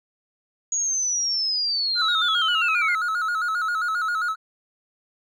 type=linear sweep; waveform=sine; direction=down; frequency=6730 to 2048 Hz; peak=-21 dBFS; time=0.72-2.95 s; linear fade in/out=2 ms
type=tone with vibrato; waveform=triangle; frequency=1363 Hz; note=F6; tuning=43 cents flat; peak=-20 dBFS; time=1.95-4.36 s; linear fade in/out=50 ms; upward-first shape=square; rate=7.5 Hz; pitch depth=86 cents each way
effects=none